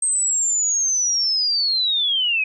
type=linear sweep; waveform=sine; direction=down; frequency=8372 to 2489 Hz; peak=-17 dBFS; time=0.02-2.44 s; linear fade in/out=5 ms; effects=none